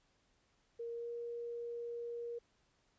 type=tone with pitch glide; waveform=sine; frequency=466.9 to 472.1 Hz; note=A#4 to A#4; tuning=+3 to +22 cents; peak=-40 dBFS; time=0.79-2.39 s; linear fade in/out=10 ms; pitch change=+19 cents; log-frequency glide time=0.91-1.09 s; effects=pink hiss -75 dBFS RMS until 2.98 s + resampled to 16000 Hz